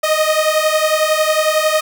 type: beating tone pair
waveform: sawtooth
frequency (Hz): 616 / 627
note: D#5 / D#5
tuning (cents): -17 / +13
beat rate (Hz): 11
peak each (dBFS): -12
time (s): 0.03-1.81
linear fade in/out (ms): 10
effects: none